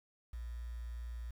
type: tone with quantisation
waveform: sine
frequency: 58.8 Hz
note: A#1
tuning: 16 cents sharp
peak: -40 dBFS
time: 0.33-1.31 s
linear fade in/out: 5 ms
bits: 10
effects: none